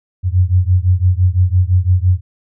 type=beating tone pair; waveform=sine; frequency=88.7 / 94.6 Hz; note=F2 / F#2; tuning=+27 / +39 cents; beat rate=5.9 Hz; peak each=-12 / -13 dBFS; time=0.23-2.21 s; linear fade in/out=50 ms; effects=none